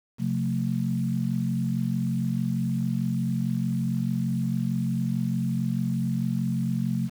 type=tone cluster; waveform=sine; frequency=131.6 / 178.1 / 222.8 Hz; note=C3 / F3 / A3; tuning=+10 / +34 / +22 cents; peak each=-28 dBFS; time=0.18-7.1 s; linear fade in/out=50 ms; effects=8-bit